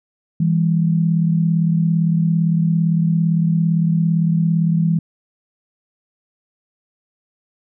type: tone pair together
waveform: sine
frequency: 164.62 / 202.3 Hz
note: E3 / G#3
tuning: -2 / -45 cents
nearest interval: major third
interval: 357 cents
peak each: -14 / -21 dBFS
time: 0.4-4.99 s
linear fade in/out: 5 ms
effects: none